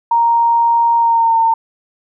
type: tone with pitch glide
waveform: sine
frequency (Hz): 932.3 to 908.4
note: A#5 to A#5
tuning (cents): 0 to -45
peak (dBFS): -9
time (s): 0.11-1.54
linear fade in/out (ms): 5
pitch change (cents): -45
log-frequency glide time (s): 0.97-1.38
effects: none